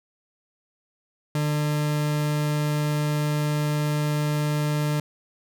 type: tone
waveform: 40% pulse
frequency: 149.3 Hz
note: D3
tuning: 29 cents sharp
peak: -21 dBFS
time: 1.35-5 s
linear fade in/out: 2 ms
effects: none